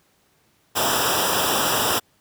pink noise with comb filter, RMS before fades -21 dBFS, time 0.75-2 s, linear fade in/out 20 ms, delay 0.46 ms, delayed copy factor -0.9, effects pink hiss -62 dBFS RMS until 2.2 s + high-pass 80 Hz 12 dB/octave

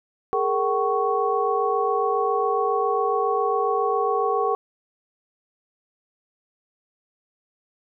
sine tone cluster, 413.5 / 460.8 / 761 / 1109 Hz, G#4 / A#4 / F#5 / C#6, -8 / -20 / +48 / 0 cents, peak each -25 dBFS, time 0.33-4.55 s, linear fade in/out 0 ms, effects none

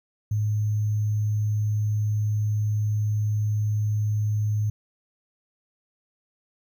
sine tone with sample-and-hold, 106 Hz, G#2, 36 cents sharp, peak -21 dBFS, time 0.31-4.7 s, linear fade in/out 5 ms, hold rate 6300 Hz, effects none

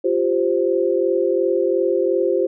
sine chord, F suspended second, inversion none, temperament equal, 349.2 / 392 / 523.3 Hz, F4 / G4 / C5, 0 / 0 / 0 cents, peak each -20 dBFS, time 0.04-2.47 s, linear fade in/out 10 ms, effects none

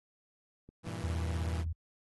clicks, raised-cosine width 3 ms, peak -39 / -33 dBFS, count 2, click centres 0.69 / 0.869 s
sawtooth chord, E diminished, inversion first, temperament equal, 98 / 116.54 / 164.81 Hz, G2 / Bb2 / E3, 0 / 0 / 0 cents, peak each -38 dBFS, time 0.83-1.65 s, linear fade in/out 50 ms
sine tone, 81.5 Hz, E2, 19 cents flat, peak -32 dBFS, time 1.03-1.73 s, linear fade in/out 10 ms
effects AAC 32 kbps

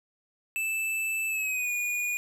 square tone with pitch glide, 2637 to 2446 Hz, E7 to D#7, 0 to -30 cents, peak -28 dBFS, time 0.56-2.17 s, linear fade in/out 0 ms, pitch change -130 cents, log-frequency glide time 1.28-1.71 s, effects none

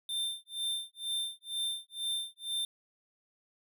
square tone with tremolo, 3585 Hz, A7, 32 cents sharp, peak -31 dBFS, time 0.09-2.65 s, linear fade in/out 2 ms, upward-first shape sine, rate 2.1 Hz, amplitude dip 100%, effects none

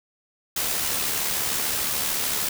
white noise with amplitude modulation, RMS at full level -24 dBFS, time 0.56-2.49 s, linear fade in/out 5 ms, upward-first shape sine, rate 73.4 Hz, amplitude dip 35%, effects none

